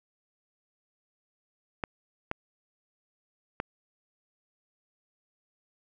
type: clicks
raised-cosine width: 0.5 ms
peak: -15 dBFS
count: 3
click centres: 1.838 / 2.314 / 3.601 s
effects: none